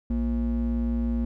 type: ring-modulated tone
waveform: triangle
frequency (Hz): 146.83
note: D3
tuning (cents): 0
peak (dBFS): -18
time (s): 0.1-1.25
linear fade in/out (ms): 5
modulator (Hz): 87.8
effects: none